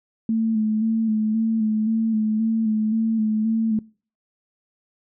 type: tone with vibrato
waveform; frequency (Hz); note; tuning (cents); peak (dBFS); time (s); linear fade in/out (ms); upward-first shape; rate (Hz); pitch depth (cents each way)
sine; 220; A3; 0; -18; 0.29-3.79; 2; square; 1.9; 31
effects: noise-tail reverb RT60 0.4 s tail -24 dB re dry